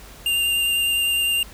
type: tone with vibrato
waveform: square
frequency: 2794 Hz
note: F7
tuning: in tune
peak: -19 dBFS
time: 0.26-1.43 s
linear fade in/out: 2 ms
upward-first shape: sine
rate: 9.9 Hz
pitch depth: 11 cents each way
effects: added 50 Hz sine -43 dBFS peak until 1.53 s + pink hiss -44 dBFS RMS until 1.53 s